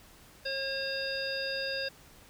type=harmonic tone with a mistuned harmonic; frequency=540 Hz; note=C#5; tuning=45 cents flat; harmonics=1 / 3 / 5 / 7 / 9; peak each=-36 / -37 / -41 / -41 / -37 dBFS; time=0.45-1.89 s; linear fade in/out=10 ms; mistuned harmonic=7; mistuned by=-46 cents; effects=pink hiss -56 dBFS RMS until 2.29 s